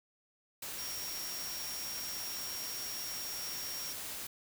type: tone in noise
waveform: sine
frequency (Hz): 5588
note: F8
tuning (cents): 0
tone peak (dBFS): -41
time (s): 0.78-3.93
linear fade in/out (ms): 5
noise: white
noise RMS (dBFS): -42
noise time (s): 0.62-4.27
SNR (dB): -2
effects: none